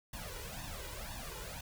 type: noise with flanger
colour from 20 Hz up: pink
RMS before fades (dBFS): -44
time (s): 0.13-1.61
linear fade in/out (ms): 5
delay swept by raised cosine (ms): 1.1 to 2.1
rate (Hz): 2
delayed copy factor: +1
effects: none